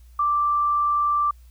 sine tone, 1174.7 Hz, D6, in tune, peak -18 dBFS, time 0.19-1.31 s, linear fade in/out 5 ms, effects added 60 Hz sine -45 dBFS peak until 1.5 s + white hiss -63 dBFS RMS until 1.5 s

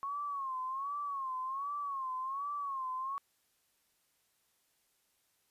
sine tone with vibrato, 1092 Hz, C#6, 26 cents flat, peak -35 dBFS, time 0.03-3.18 s, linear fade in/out 0 ms, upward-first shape sine, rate 1.3 Hz, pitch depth 110 cents each way, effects white hiss -75 dBFS RMS until 5.5 s + resampled to 32000 Hz

